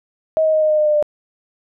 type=tone with pitch steps; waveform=sine; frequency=634 / 628.5 / 623.1 / 617.7 / 612.4 / 607.1 / 601.9 / 596.7 Hz; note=D#5 / D#5 / D#5 / D#5 / D#5 / D#5 / D5 / D5; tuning=+32 / +17 / +2 / -13 / -28 / -43 / +42 / +27 cents; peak=-12 dBFS; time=0.37-1.026 s; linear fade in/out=0 ms; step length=82 ms; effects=none